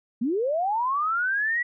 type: linear sweep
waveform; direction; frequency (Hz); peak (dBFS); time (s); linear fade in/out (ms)
sine; up; 213.8 to 1958; -22; 0.21-1.63; 10
effects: none